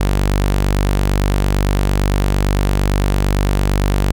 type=tone; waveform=sawtooth; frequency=48.84 Hz; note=G1; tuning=6 cents flat; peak=-9 dBFS; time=0-4.12 s; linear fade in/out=10 ms; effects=none